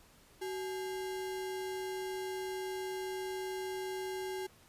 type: tone with sample-and-hold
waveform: sine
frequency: 375.9 Hz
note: F#4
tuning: 27 cents sharp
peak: -36 dBFS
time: 0.41-4.47 s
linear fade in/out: 10 ms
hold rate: 1225 Hz
effects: pink hiss -62 dBFS RMS until 4.68 s + resampled to 32000 Hz